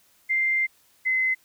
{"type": "tone pair in turn", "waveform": "sine", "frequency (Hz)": [2093, 2048], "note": ["C7", "C7"], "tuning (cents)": [0, -38], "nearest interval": "unison", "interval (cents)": 38, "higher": "first", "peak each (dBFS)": -20, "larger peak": "neither", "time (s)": [[0.29, 0.67], [1.05, 1.35]], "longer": "first", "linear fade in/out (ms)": 20, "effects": ["white hiss -61 dBFS RMS until 1.44 s"]}